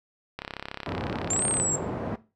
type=click train; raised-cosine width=0.3 ms; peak=-17 dBFS; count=42; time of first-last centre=0.39-1.599 s; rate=33.9 Hz
type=band-pass noise; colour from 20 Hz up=pink; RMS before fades=-32 dBFS; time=0.86-2.16 s; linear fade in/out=5 ms; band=110 to 820 Hz; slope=12 dB/octave
type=exponential two-way sweep; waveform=sine; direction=up then down; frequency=7100 to 8660 to 7440 Hz; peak=-24 dBFS; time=1.3-1.76 s; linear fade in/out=5 ms; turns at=1.45 s
effects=noise-tail reverb RT60 0.3 s tail -17 dB re dry